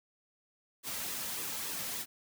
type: noise with flanger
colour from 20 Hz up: white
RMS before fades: -38 dBFS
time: 0.83-2.06 s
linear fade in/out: 50 ms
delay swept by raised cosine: 1.3 to 2.8 ms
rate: 3.5 Hz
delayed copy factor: -0.5
effects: none